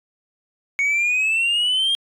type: exponential sweep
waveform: sine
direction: up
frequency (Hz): 2217 to 3240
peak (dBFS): -14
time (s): 0.79-1.95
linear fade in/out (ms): 0
effects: tanh soft clip ceiling -16 dBFS